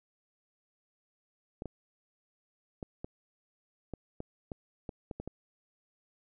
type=clicks; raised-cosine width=2 ms; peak=-25 dBFS; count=11; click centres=1.621 / 1.657 / 2.828 / 3.045 / 3.937 / 4.204 / 4.518 / 4.892 / 5.112 / 5.2 / 5.276 s; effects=none